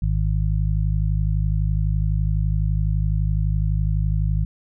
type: harmonic tone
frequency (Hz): 51.91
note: G#1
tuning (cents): 0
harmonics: 1 / 2 / 3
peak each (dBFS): -20 / -23 / -25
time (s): 0.02-4.45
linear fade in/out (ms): 5
effects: none